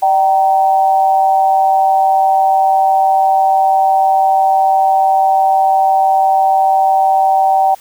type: tone with amplitude modulation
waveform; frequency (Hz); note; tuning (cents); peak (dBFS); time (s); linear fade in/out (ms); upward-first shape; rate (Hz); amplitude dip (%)
sine; 770; G5; -31; -5; 0.02-7.75; 10; sine; 166; 65
effects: white hiss -43 dBFS RMS until 7.8 s